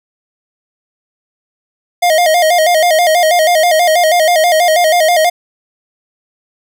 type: tone with vibrato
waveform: square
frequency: 666 Hz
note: E5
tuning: 18 cents sharp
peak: -8 dBFS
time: 2.02-5.3 s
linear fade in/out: 10 ms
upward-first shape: square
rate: 6.2 Hz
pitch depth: 100 cents each way
effects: none